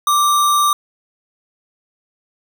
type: tone with sample-and-hold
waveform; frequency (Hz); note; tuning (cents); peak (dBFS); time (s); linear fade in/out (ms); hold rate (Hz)
sine; 1174.7; D6; 0; -11; 0.07-0.73; 2; 4900
effects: none